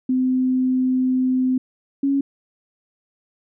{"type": "tone pair in turn", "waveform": "sine", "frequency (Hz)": [256.7, 276.8], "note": ["C4", "C#4"], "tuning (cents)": [-33, -2], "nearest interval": "minor second", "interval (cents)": 131, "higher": "second", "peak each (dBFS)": [-16, -16], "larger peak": "neither", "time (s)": [[0.09, 1.58], [2.03, 2.21]], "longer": "first", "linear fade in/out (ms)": 5, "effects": []}